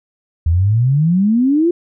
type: exponential sweep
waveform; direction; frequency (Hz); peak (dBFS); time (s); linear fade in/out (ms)
sine; up; 78.3 to 356.1; -10; 0.46-1.71; 5
effects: none